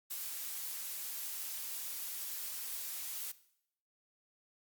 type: noise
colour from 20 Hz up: blue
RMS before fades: -41 dBFS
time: 0.1-3.32 s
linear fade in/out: 10 ms
effects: noise-tail reverb RT60 0.7 s tail -17 dB re dry + Opus 48 kbps